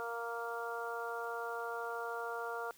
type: harmonic tone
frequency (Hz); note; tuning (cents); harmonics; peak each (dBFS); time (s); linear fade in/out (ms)
233.1; A#3; 0; 2 / 3 / 4 / 5 / 6; -42 / -44 / -45 / -46 / -43; 0-2.71; 0
effects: white hiss -62 dBFS RMS until 2.77 s